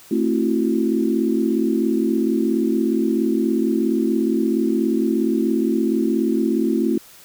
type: chord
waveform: sine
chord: F# half-diminished seventh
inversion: first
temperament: just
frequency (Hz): 222 / 266.4 / 333 / 370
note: A3 / C4 / E4 / F#4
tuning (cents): +16 / +31 / +18 / 0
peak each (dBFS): -21 / -22 / -21 / -25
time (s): 0.11-6.98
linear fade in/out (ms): 5
effects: white hiss -46 dBFS RMS until 7.24 s